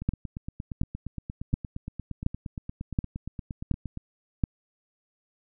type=two click trains; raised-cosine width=5 ms; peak=-11 / -22 dBFS; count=7 / 35; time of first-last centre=0.09-4.438 / 0.02-3.973 s; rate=1.38 / 8.6 Hz; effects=none